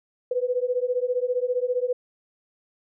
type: beating tone pair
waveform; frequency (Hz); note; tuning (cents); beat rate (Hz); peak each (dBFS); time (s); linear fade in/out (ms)
sine; 490 / 505; B4 / B4; -14 / +39; 15; -25; 0.31-1.93; 5
effects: none